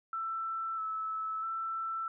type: tone with vibrato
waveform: sine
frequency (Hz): 1318.5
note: E6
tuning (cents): 0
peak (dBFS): -33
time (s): 0.13-2.08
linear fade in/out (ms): 2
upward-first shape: square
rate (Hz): 0.77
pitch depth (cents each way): 18
effects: none